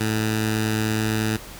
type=tone with notch filter; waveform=10% pulse; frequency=109.1 Hz; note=A2; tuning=14 cents flat; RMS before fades=-23 dBFS; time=0-1.37 s; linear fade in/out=10 ms; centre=590 Hz; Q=1.1; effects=added 44 Hz sine -44 dBFS peak until 1.59 s + pink hiss -40 dBFS RMS until 1.59 s